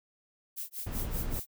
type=noise with tremolo; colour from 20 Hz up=violet; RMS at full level=-37 dBFS; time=0.56-1.47 s; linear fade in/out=20 ms; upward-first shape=sine; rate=5.2 Hz; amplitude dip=100%
type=noise; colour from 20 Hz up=brown; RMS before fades=-34 dBFS; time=0.86-1.4 s; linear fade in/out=10 ms
effects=none